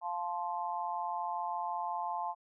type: chord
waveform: sine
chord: F major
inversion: none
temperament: just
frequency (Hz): 698.5 / 873.1 / 1047.7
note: F5 / A5 / C6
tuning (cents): 0 / -14 / +2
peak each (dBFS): -39 / -36 / -39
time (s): 0.01-2.35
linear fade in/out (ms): 50
effects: none